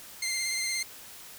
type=tone with vibrato; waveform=15% pulse; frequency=2093 Hz; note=C7; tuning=in tune; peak=-22 dBFS; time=0.22-0.83 s; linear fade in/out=5 ms; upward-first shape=sine; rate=17 Hz; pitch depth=23 cents each way; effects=white hiss -47 dBFS RMS until 1.38 s